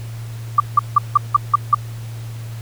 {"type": "tone bursts", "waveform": "sine", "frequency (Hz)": 1174.7, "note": "D6", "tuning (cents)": 0, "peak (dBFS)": -6, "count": 7, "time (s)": [0.58, 1.747], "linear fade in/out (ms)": 5, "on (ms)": 21, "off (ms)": 170, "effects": ["added 114 Hz sine -27 dBFS peak until 2.61 s", "pink hiss -42 dBFS RMS until 2.61 s"]}